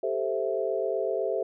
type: chord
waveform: sine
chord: A minor seventh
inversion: third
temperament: equal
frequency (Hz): 392 / 440 / 523.3 / 659.3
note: G4 / A4 / C5 / E5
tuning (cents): 0 / 0 / 0 / 0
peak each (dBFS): -31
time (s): 0.03-1.43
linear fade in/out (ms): 5
effects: none